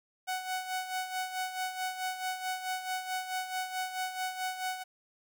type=tone with tremolo; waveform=sawtooth; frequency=744 Hz; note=F#5; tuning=9 cents sharp; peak=-27 dBFS; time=0.27-4.84 s; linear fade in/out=20 ms; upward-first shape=sine; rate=4.6 Hz; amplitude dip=65%; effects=11-bit